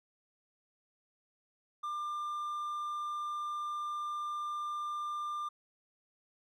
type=tone; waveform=triangle; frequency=1195 Hz; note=D6; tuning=30 cents sharp; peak=-33 dBFS; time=1.83-5.49 s; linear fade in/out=10 ms; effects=none